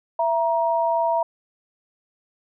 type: tone pair together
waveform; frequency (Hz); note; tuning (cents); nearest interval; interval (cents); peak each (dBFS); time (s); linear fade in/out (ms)
sine; 666.8 / 943; E5 / A#5; +20 / +20; tritone; 600; -21; 0.19-1.23; 5
effects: none